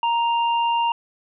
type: tone pair together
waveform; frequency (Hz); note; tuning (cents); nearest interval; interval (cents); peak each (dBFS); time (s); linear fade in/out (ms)
sine; 934 / 2794; A#5 / F7; +3 / 0; octave + perfect fifth; 1897; -18 / -28; 0.03-0.92; 2
effects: none